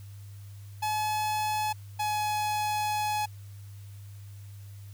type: tone pair in turn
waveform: 45% pulse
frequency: 853 / 844.2 Hz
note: G#5 / G#5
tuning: +46 / +28 cents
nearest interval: unison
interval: 18 cents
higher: first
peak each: -27 / -27 dBFS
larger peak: neither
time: 0.82-1.73 / 1.99-3.26 s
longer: second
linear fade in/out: 10 ms
effects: added 100 Hz sine -42 dBFS peak until 4.93 s + white hiss -59 dBFS RMS until 4.93 s